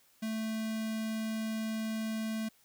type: tone with notch filter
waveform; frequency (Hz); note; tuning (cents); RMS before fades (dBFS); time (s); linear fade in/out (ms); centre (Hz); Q
square; 220.4; A3; +3; -35; 0.22-2.49; 10; 890; 1.3
effects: white hiss -66 dBFS RMS until 2.64 s